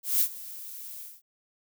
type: noise with ADSR envelope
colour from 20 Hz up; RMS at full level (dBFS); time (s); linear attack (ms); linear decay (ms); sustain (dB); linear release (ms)
violet; -22; 0.03-1.22; 180; 71; -19; 210
effects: none